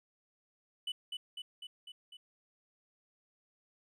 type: tone with echo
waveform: triangle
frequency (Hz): 2983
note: F#7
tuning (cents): +13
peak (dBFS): -33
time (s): 0.87-0.92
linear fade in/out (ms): 5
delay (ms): 250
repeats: 5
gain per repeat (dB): -3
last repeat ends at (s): 2.17
effects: none